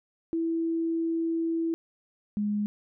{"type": "tone pair in turn", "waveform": "sine", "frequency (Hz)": [329.6, 207.6], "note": ["E4", "G#3"], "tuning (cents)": [0, 0], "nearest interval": "minor sixth", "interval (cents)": 800, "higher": "first", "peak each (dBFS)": -25, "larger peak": "neither", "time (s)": [[0.33, 1.74], [2.37, 2.66]], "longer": "first", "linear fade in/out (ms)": 0, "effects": []}